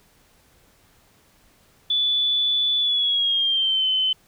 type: tone with pitch glide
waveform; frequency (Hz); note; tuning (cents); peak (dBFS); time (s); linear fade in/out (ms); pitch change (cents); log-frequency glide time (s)
sine; 3467 to 3053; A7 to G7; -26 to -46; -18; 1.9-4.13; 5; -220; 2.78-3.87
effects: pink hiss -58 dBFS RMS until 4.27 s